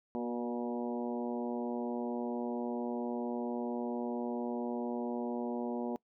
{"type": "harmonic tone with a mistuned harmonic", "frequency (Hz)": 120, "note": "B2", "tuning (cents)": -49, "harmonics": [2, 3, 4, 5, 6, 7, 8], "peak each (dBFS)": [-36, -40, -42, -44, -46, -47, -48], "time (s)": [0.15, 5.96], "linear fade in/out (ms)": 0, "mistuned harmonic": 3, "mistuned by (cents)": 21, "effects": ["noise-tail reverb RT60 0.1 s tail -23 dB re dry"]}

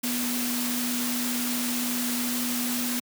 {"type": "tone in noise", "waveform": "sine", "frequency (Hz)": 243.9, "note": "B3", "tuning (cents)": -21, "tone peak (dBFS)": -28, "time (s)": [0.03, 3], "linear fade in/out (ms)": 10, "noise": "white", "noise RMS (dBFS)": -30, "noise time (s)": [0.03, 3], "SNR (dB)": -1, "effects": ["high-pass 150 Hz 12 dB/octave"]}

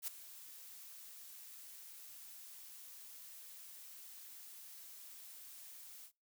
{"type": "noise with ADSR envelope", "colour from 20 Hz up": "blue", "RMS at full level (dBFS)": -39, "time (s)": [0.02, 6.12], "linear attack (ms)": 54, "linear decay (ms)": 10, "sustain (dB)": -15, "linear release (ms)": 81, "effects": ["noise-tail reverb RT60 0.3 s tail -26 dB re dry"]}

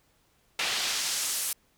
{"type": "noise with band-pass filter sweep", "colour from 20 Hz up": "pink", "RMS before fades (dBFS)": -30, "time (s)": [0.59, 1.53], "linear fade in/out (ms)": 2, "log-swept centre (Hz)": [2900, 11000], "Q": 0.94, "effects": ["pink hiss -67 dBFS RMS until 1.77 s"]}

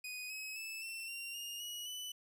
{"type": "tone with pitch steps", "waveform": "sawtooth", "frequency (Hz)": [2489, 2555, 2622, 2691, 2762, 2834, 2909, 2986], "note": ["D#7", "D#7", "E7", "E7", "F7", "F7", "F#7", "F#7"], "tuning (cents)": [0, 45, -10, 35, -20, 25, -30, 15], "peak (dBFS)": -39, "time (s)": [0.04, 2.12], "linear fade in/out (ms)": 5, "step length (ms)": 260, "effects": ["13-bit"]}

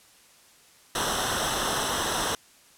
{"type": "noise with comb filter", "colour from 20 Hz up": "pink", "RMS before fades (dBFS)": -27, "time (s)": [0.95, 2.35], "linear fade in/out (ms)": 2, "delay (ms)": 0.43, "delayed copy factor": -0.75, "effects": ["white hiss -56 dBFS RMS until 2.77 s", "low-pass 11000 Hz 12 dB/octave"]}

